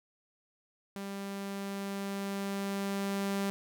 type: tone with level ramp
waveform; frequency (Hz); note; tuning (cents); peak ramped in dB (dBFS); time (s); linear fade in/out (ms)
sawtooth; 197.8; G3; +16; -34 to -26; 0.96-3.5; 0
effects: none